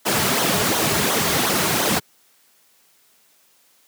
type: noise with flanger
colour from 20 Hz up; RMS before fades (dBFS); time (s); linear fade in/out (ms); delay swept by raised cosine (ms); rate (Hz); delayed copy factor
pink; -19; 0.05-2; 20; 0.4 to 4; 2.8; -0.65
effects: white hiss -58 dBFS RMS until 3.87 s + high-pass 150 Hz 12 dB/octave